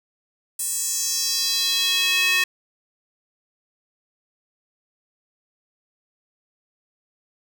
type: tone with high-pass filter sweep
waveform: square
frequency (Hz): 367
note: F#4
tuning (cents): -14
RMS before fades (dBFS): -22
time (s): 0.59-2.44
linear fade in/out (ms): 5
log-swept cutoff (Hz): 8900 to 2200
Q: 2.9
effects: none